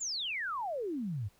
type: exponential sweep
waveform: sine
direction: down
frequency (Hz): 7459 to 92.5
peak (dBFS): -33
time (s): 0-1.29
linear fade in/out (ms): 20
effects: pink hiss -67 dBFS RMS until 1.39 s